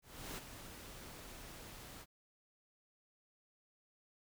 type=noise with ADSR envelope; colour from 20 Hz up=pink; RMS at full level=-44 dBFS; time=0.02-2.06 s; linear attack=350 ms; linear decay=28 ms; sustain=-8 dB; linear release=48 ms; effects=none